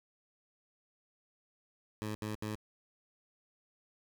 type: tone bursts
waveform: 15% pulse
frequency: 107.1 Hz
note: A2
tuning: 46 cents flat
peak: -30 dBFS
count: 3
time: 2.02-2.554 s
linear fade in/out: 0 ms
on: 130 ms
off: 72 ms
effects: none